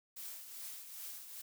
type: noise with tremolo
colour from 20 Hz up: blue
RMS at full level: -45 dBFS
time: 0.16-1.42 s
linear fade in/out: 10 ms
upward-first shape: triangle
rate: 2.5 Hz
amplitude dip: 60%
effects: none